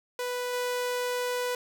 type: tone with level steps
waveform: sawtooth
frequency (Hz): 493.9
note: B4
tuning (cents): 0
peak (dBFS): -26 / -24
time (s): 0.19-1.55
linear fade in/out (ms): 2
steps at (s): 0.53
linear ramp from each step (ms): 5
effects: none